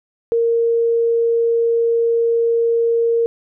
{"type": "tone", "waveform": "sine", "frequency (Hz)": 463.6, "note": "A#4", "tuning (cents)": -10, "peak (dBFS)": -13, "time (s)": [0.32, 3.26], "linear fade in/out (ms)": 0, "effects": []}